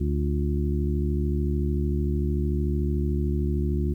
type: harmonic tone with a mistuned harmonic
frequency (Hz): 73.42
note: D2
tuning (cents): 0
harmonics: 1 / 2 / 3 / 4 / 5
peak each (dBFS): -24 / -29 / -31 / -36 / -32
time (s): 0-3.94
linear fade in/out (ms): 10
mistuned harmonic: 5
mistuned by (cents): -61
effects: 10-bit